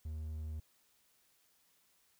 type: tone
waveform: triangle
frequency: 77.78 Hz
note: D#2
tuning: in tune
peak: -37 dBFS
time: 0.05-0.6 s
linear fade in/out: 5 ms
effects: white hiss -72 dBFS RMS until 2.19 s